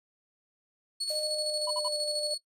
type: tone with tremolo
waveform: 35% pulse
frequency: 4386 Hz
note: C#8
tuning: 19 cents flat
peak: -28 dBFS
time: 1-2.38 s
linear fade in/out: 10 ms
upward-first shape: square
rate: 13 Hz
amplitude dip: 45%
type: noise with exponential decay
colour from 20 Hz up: blue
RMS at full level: -43 dBFS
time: 1.09-1.69 s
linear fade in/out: 0 ms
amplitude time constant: 130 ms
type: tone with pitch glide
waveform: sine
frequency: 610 to 596.4 Hz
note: D#5 to D5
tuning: -34 to +27 cents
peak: -33 dBFS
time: 1.1-2.34 s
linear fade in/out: 5 ms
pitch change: -39 cents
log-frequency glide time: 1.29-1.95 s
type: tone bursts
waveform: triangle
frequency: 991 Hz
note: B5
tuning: 6 cents sharp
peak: -32 dBFS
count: 3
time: 1.67-1.88 s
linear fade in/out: 5 ms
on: 36 ms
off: 51 ms
effects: noise-tail reverb RT60 0.1 s tail -17 dB re dry + resampled to 32000 Hz